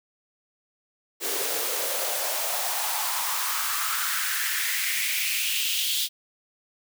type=noise with high-pass filter sweep; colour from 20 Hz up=white; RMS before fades=-27 dBFS; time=1.2-6.09 s; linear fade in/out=50 ms; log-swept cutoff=380 to 3500 Hz; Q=3.8; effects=none